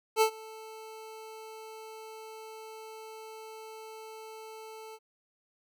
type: tone with ADSR envelope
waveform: 25% pulse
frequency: 440 Hz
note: A4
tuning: in tune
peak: -16 dBFS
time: 0.16-4.99 s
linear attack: 54 ms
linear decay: 87 ms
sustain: -24 dB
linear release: 47 ms
effects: none